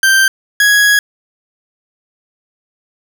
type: tone pair in turn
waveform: 40% pulse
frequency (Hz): 1568 / 1664.4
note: G6 / G#6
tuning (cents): 0 / +3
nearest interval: minor second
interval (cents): 103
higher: second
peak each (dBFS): -6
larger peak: neither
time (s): 0.03-0.28 / 0.6-0.99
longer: second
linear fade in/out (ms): 2
effects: none